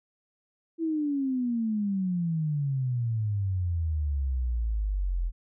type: exponential sweep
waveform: sine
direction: down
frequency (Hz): 333.7 to 41.2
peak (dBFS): -25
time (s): 0.78-5.32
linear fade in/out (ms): 50
effects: none